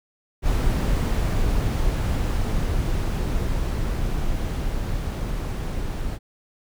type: noise with level ramp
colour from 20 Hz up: brown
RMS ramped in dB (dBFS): -20 to -27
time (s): 0.42-6.19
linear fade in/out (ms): 50
effects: none